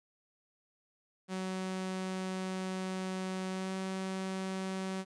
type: tone with pitch glide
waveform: sawtooth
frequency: 187.4 to 189.69 Hz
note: F#3 to F#3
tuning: +22 to +43 cents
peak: -31 dBFS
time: 1.28-5.05 s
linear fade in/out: 50 ms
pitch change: +21 cents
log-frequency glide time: 3.49-3.74 s
effects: resampled to 22050 Hz + 11-bit